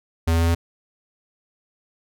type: tone with pitch steps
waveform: square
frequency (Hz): 82.41 / 83.03 / 83.66 / 84.29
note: E2 / E2 / E2 / E2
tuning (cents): 0 / +13 / +26 / +39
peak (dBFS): -17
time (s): 0.27-0.55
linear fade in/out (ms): 10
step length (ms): 70
effects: none